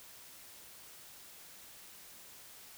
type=silence; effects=white hiss -54 dBFS RMS until 2.77 s